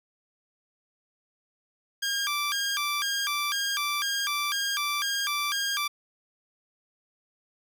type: tone with vibrato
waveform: 15% pulse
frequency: 1375 Hz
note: F6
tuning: 27 cents flat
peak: -20 dBFS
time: 2.02-5.88 s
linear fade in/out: 10 ms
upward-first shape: square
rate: 2 Hz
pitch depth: 280 cents each way
effects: none